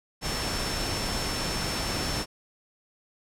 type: tone in noise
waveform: sine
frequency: 5400 Hz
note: E8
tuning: 41 cents sharp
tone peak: -35 dBFS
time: 0.21-2.26 s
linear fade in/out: 50 ms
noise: pink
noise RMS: -30 dBFS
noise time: 0.21-2.26 s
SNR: -8 dB
effects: low-pass 10000 Hz 12 dB/octave